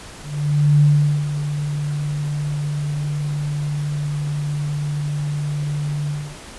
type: tone with ADSR envelope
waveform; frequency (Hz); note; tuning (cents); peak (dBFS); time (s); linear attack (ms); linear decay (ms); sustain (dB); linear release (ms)
sine; 146.83; D3; 0; -9; 0.22-6.37; 600; 430; -11; 270
effects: pink hiss -38 dBFS RMS until 6.58 s + resampled to 24000 Hz

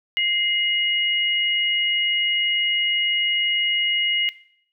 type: tone pair together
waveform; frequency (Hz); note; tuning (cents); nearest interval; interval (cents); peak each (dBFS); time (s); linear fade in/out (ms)
sine; 2093 / 2887; C7 / F#7; 0 / -43; tritone; 557; -22 / -20; 0.17-4.29; 0
effects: noise-tail reverb RT60 0.6 s tail -18 dB re dry

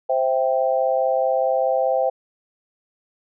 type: chord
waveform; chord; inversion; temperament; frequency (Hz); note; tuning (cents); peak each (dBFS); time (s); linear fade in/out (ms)
sine; C major; none; equal; 523.3 / 659.3 / 784; C5 / E5 / G5; 0 / 0 / 0; -20 / -22 / -23; 0.09-2.1; 10
effects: none

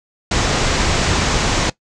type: low-pass noise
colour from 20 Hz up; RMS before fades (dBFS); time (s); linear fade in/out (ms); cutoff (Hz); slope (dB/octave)
pink; -17; 0.31-1.7; 5; 7600; 48
effects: noise-tail reverb RT60 0.1 s tail -19 dB re dry

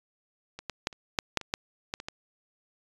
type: clicks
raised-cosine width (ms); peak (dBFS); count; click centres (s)
0.2; -23 / -16 / -10 / -29 / -7 / -7 / -23 / -10 / -14 / -22 / -18; 11; 0.59 / 0.697 / 0.871 / 0.928 / 1.188 / 1.373 / 1.413 / 1.539 / 1.939 / 2.001 / 2.085
effects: resampled to 22050 Hz

